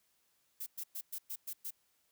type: noise bursts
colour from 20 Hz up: violet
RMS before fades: -41 dBFS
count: 7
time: 0.6-1.708 s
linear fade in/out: 10 ms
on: 64 ms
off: 110 ms
effects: white hiss -75 dBFS RMS until 2.11 s